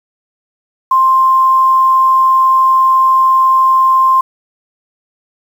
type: tone with quantisation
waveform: sine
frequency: 1051 Hz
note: C6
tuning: 7 cents sharp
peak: -6 dBFS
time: 0.91-4.21 s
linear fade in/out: 5 ms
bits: 6
effects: none